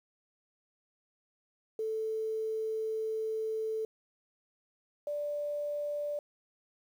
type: tone pair in turn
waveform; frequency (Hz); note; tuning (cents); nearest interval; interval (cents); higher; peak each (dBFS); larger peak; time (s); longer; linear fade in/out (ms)
sine; 440 / 586.2; A4 / D5; 0 / -3; perfect fourth; 497; second; -31 / -32; first; 1.79-3.85 / 5.07-6.19; first; 2
effects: 10-bit